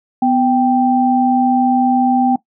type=tone pair together; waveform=sine; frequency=249.5 / 784 Hz; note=B3 / G5; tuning=+18 / 0 cents; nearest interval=octave + minor sixth; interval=1982 cents; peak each=-13 dBFS; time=0.22-2.36 s; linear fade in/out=5 ms; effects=noise-tail reverb RT60 0.1 s tail -18 dB re dry